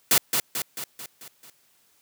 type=noise with echo; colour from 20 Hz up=white; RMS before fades=-18 dBFS; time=0.11-0.18 s; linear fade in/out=2 ms; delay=220 ms; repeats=6; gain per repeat=-5 dB; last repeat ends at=1.5 s; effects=white hiss -63 dBFS RMS until 2.01 s + high-pass 80 Hz 12 dB/octave